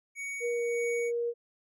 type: tone with tremolo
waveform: square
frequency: 2240 Hz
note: C#7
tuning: 18 cents sharp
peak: -35 dBFS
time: 0.15-1.12 s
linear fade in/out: 50 ms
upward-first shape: sine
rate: 1.7 Hz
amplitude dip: 45%
type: tone with pitch glide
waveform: sine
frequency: 476.6 to 472.5 Hz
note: A#4 to A#4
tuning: +38 to +23 cents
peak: -28 dBFS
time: 0.4-1.34 s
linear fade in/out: 50 ms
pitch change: -15 cents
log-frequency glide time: 0.5-0.62 s
effects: low-pass 11000 Hz 12 dB/octave